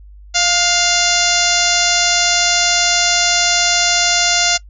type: harmonic tone with a mistuned harmonic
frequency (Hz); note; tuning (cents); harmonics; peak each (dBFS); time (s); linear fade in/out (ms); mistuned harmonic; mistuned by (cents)
698.5; F5; 0; 1 / 2 / 3 / 4 / 5 / 6 / 7 / 8 / 9 / 10; -21 / -21 / -21 / -21 / -21 / -21 / -21 / -21 / -21 / -21; 0.34-4.58; 20; 2; +32
effects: noise-tail reverb RT60 0.1 s tail -23 dB re dry + added 50 Hz sine -36 dBFS peak until 4.69 s